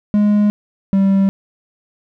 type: tone pair in turn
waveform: triangle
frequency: 207.7 / 194.87 Hz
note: G#3 / G3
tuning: 0 / -10 cents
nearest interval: minor second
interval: 110 cents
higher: first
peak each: -8 dBFS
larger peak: neither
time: 0.14-0.5 / 0.93-1.29 s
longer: neither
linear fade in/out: 0 ms
effects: none